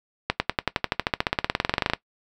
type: accelerating click train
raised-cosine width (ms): 0.3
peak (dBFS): -4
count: 27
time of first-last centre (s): 0.3-1.935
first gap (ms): 100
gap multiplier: 0.96
effects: noise-tail reverb RT60 0.1 s tail -18 dB re dry